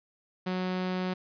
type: tone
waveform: sawtooth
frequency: 184 Hz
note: F#3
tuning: 9 cents flat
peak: -25 dBFS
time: 0.46-1.14 s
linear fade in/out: 10 ms
effects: resampled to 11025 Hz + 11-bit